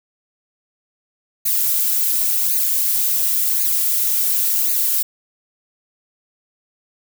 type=noise with flanger; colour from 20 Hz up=violet; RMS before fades=-18 dBFS; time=1.45-5.03 s; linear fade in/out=10 ms; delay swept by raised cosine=0.45 to 6.35 ms; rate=0.92 Hz; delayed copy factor=+0.75; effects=none